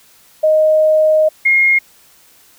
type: tone pair in turn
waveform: sine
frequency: 622.3 / 2142 Hz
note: D#5 / C7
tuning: 0 / +40 cents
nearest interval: octave + major sixth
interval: 2140 cents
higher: second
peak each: -8 dBFS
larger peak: neither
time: 0.43-1.29 / 1.45-1.79 s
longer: first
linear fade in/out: 10 ms
effects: white hiss -48 dBFS RMS until 2.58 s